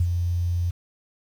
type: tone with ADSR envelope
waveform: sine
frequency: 87.31 Hz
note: F2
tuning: in tune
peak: -16 dBFS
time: 0-0.71 s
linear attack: 5 ms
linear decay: 53 ms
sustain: -5 dB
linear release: 11 ms
effects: 8-bit